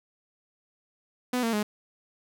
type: tone with pitch steps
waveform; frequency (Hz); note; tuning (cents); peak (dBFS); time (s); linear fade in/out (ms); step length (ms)
sawtooth; 249.4 / 228.7 / 209.7; B3 / A#3 / G#3; +17 / -33 / +17; -21; 1.33-1.63; 5; 100
effects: none

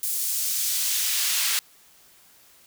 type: noise with high-pass filter sweep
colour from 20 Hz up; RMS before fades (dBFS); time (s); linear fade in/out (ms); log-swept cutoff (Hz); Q
pink; -25; 0.03-1.59; 0; 8900 to 2300; 0.71
effects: white hiss -55 dBFS RMS until 2.66 s

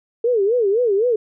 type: tone with vibrato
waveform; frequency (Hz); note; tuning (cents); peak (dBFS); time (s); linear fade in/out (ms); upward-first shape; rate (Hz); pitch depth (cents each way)
sine; 440; A4; 0; -14; 0.24-1.16; 5; sine; 3.9; 220
effects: none

